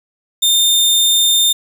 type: tone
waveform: sawtooth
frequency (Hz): 3621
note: A7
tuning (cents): +49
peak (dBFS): -7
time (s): 0.42-1.53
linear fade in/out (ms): 10
effects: 7-bit